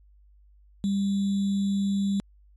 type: tone with sample-and-hold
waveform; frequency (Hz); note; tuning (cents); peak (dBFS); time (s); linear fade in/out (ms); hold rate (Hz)
sine; 198.3; G3; +20; -22; 0.84-2.2; 0; 3675
effects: added 50 Hz sine -53 dBFS peak until 2.56 s + MP3 48 kbps